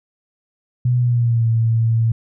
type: tone with pitch glide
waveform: sine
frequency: 123.47 to 113.88 Hz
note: B2 to A#2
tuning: 0 to -40 cents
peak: -13 dBFS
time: 0.85-2.12 s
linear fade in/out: 5 ms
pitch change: -140 cents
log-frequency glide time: 0.98-1.48 s
effects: none